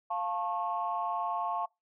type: chord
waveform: sine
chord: F augmented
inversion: none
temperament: equal with one note detuned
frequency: 698.5 / 880 / 1089.7 Hz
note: F5 / A5 / C#6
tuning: 0 / 0 / -30 cents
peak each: -34 dBFS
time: 0.1-1.66 s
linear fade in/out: 10 ms
effects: noise-tail reverb RT60 0.2 s tail -24 dB re dry + tanh soft clip ceiling -21 dBFS